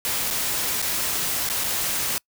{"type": "noise with dropouts", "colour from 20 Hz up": "white", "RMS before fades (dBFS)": -25, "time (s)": [0.05, 2.18], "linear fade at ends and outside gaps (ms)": 0, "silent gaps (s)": [[0.303, 0.309], [0.818, 0.825], [1.489, 1.499], [1.638, 1.642]], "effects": ["noise-tail reverb RT60 0.1 s tail -26 dB re dry"]}